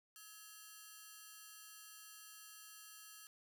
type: ring-modulated tone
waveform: 5% pulse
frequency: 1480 Hz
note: F#6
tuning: in tune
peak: -40 dBFS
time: 0.16-3.27 s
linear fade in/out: 0 ms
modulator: 197 Hz
effects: none